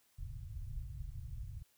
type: low-pass noise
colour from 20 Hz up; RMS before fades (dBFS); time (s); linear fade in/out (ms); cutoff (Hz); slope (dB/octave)
pink; -44; 0.18-1.63; 10; 140; 96
effects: white hiss -72 dBFS RMS until 1.77 s